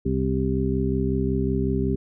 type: harmonic tone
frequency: 65.41 Hz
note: C2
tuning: in tune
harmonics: 1 / 2 / 3 / 4 / 6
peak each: -27 / -27 / -27 / -27 / -27 dBFS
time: 0.05-1.96 s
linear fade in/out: 10 ms
effects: none